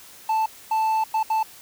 triangle tone bursts at uneven times, 880 Hz, A5, in tune, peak -17 dBFS, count 4, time 0.29-0.46 / 0.71-1.04 / 1.14-1.23 / 1.3-1.43 s, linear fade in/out 5 ms, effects white hiss -46 dBFS RMS until 1.61 s

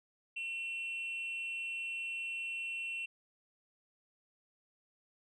sine tone with amplitude modulation, 2715 Hz, F7, 50 cents flat, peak -32 dBFS, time 0.36-3.06 s, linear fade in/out 10 ms, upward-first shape sine, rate 275 Hz, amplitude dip 60%, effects tanh soft clip ceiling -34 dBFS

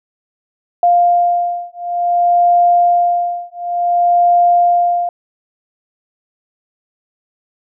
sine beating tone pair, 700 / 700.56 Hz, F5 / F5, +4 / +5 cents, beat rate 0.56 Hz, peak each -13 dBFS, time 0.83-5.09 s, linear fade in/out 2 ms, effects none

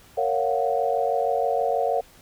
sine chord, Gb major seventh, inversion first, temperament just, 462.5 / 555 / 693.7 / 740 Hz, Bb4 / Db5 / F5 / Gb5, -14 / +2 / -12 / 0 cents, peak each -26 dBFS, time 0.17-2.01 s, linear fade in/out 10 ms, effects pink hiss -52 dBFS RMS until 2.21 s

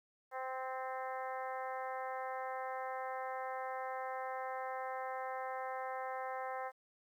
harmonic tone with a mistuned harmonic, 260 Hz, C4, 11 cents flat, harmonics 2 / 3 / 4 / 5 / 6 / 7 / 8, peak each -44 / -42 / -46 / -49 / -53 / -51 / -55 dBFS, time 0.31-6.72 s, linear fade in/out 50 ms, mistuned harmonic 6, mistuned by +19 cents, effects 12-bit

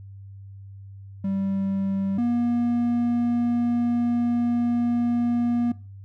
triangle tone pair in turn, 194.8 / 238.7 Hz, G3 / A#3, -11 / +41 cents, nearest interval major third, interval 352 cents, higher second, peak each -21 / -18 dBFS, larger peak second, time 1.24-2.18 / 2.18-5.72 s, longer second, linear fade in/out 5 ms, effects noise-tail reverb RT60 0.4 s tail -21 dB re dry + added 98 Hz sine -39 dBFS peak until 6.04 s

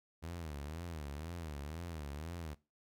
sawtooth tone with vibrato, 78.3 Hz, D#2, 11 cents sharp, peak -38 dBFS, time 0.22-2.55 s, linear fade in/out 20 ms, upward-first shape sine, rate 2 Hz, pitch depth 180 cents each way, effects noise-tail reverb RT60 0.3 s tail -21 dB re dry

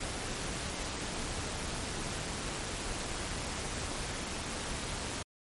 pink noise with amplitude modulation, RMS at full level -35 dBFS, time 0-5.23 s, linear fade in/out 10 ms, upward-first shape sine, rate 201 Hz, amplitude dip 45%, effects MP3 48 kbps

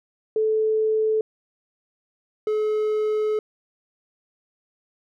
sine / triangle tone pair in turn, 436 / 428.3 Hz, A4 / A4, -16 / -47 cents, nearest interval unison, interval 31 cents, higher first, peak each -18 dBFS, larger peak neither, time 0.36-1.21 / 2.47-3.39 s, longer second, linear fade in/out 2 ms, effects none

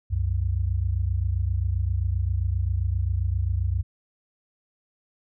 sine tone pair together, 66.1 / 93.67 Hz, C2 / F#2, +18 / +22 cents, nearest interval tritone, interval 604 cents, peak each -25 / -24 dBFS, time 0.1-3.83 s, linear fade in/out 20 ms, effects none

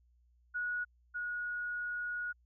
sine tone pair in turn, 1459 / 1451.4 Hz, F#6 / F#6, -25 / -34 cents, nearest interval unison, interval 9 cents, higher first, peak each -33 / -35 dBFS, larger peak first, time 0.54-0.85 / 1.14-2.33 s, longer second, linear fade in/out 20 ms, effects added 60 Hz sine -65 dBFS peak until 2.45 s

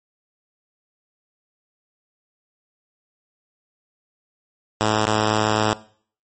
5% pulse tone with dropouts, 107.8 Hz, A2, 35 cents flat, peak -6 dBFS, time 4.81-5.73 s, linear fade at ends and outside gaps 0 ms, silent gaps 5.055-5.07 s, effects noise-tail reverb RT60 0.5 s tail -19 dB re dry + MP3 32 kbps

